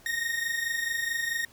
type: tone pair together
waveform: 40% pulse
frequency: 1840.1 / 1864.7 Hz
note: A#6 / A#6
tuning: -23 / 0 cents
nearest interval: unison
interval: 23 cents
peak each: -31 / -29 dBFS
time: 0.06-1.45 s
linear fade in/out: 2 ms
effects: pink hiss -56 dBFS RMS until 1.52 s